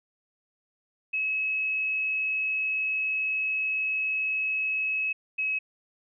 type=tone pair in turn; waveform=sine; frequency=2573 / 2562 Hz; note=E7 / E7; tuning=-43 / -50 cents; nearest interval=unison; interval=7 cents; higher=first; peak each=-25 dBFS; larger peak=neither; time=1.13-5.13 / 5.38-5.59 s; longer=first; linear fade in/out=10 ms; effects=none